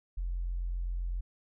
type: tone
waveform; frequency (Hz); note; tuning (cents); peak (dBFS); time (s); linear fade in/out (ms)
sine; 43.81; F1; +6; -30; 0.17-1.21; 10
effects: tanh soft clip ceiling -26 dBFS